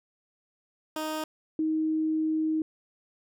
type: tone pair in turn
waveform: 15% pulse / sine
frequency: 311.1 / 314.5 Hz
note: D#4 / D#4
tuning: 0 / +19 cents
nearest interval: unison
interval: 19 cents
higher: second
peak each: -24 dBFS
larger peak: neither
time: 0.96-1.24 / 1.59-2.62 s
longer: second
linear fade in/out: 2 ms
effects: none